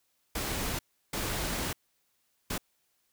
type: noise bursts at uneven times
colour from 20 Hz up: pink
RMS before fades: -33 dBFS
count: 3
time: 0.35-0.79 / 1.13-1.73 / 2.5-2.58 s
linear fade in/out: 5 ms
effects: white hiss -74 dBFS RMS until 3.12 s